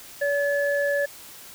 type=tone pair together; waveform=sine; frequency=570 / 1718 Hz; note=C#5 / A6; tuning=+48 / -42 cents; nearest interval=octave + perfect fifth; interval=1910 cents; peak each=-22 / -26 dBFS; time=0.21-1.06 s; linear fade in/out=10 ms; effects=white hiss -44 dBFS RMS until 1.54 s